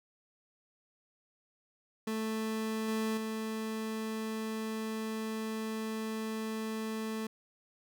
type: tone with level steps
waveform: 30% pulse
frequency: 220 Hz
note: A3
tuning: in tune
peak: -30 / -28 / -32 dBFS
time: 2.07-7.27 s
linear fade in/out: 5 ms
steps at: 2.88 / 3.17 s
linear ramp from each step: 5 ms
effects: none